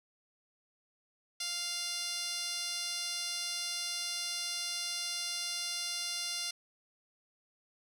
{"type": "tone with band-pass filter", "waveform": "10% pulse", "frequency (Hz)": 698.5, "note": "F5", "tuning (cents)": 0, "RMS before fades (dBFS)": -37, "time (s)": [1.4, 6.51], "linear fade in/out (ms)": 5, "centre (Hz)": 6300, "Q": 3.3, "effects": []}